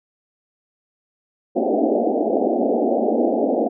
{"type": "band-pass noise", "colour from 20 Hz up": "pink", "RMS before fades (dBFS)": -19, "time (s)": [1.55, 3.69], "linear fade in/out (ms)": 20, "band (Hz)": [220, 770], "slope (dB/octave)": 96, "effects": []}